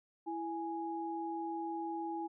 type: tone pair together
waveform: sine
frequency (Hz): 331.8 / 830.6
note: E4 / G#5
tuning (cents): +11 / 0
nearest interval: octave + major third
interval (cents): 1589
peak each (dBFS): -39 / -39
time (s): 0.26-2.28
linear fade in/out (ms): 20
effects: none